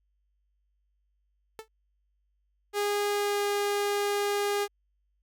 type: tone with exponential decay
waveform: sawtooth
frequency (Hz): 440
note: A4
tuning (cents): 0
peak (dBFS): -31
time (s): 1.59-1.68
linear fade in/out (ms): 0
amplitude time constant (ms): 19
type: tone with pitch glide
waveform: sawtooth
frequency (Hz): 410 to 407.6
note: G#4 to G#4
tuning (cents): -22 to -32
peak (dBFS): -22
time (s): 2.73-4.68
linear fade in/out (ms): 50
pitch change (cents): -10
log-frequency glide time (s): 3.1-3.43
effects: added 50 Hz sine -70 dBFS peak until 5.22 s